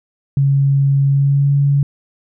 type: tone with pitch glide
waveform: sine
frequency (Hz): 138.59 to 141.09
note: C#3 to C#3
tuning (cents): 0 to +31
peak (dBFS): -10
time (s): 0.37-1.83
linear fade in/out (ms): 2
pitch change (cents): +31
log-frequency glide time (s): 1.07-1.52
effects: none